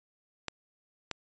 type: clicks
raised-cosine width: 0.2 ms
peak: -16 dBFS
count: 2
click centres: 0.483 / 1.113 s
effects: resampled to 16000 Hz